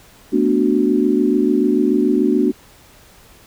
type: chord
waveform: sine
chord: B minor seventh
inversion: third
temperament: equal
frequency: 220 / 246.9 / 293.7 / 370 Hz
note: A3 / B3 / D4 / F#4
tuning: 0 / 0 / 0 / 0 cents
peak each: -20 / -18 / -17 / -18 dBFS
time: 0.32-2.52 s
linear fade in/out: 20 ms
effects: pink hiss -47 dBFS RMS until 3.46 s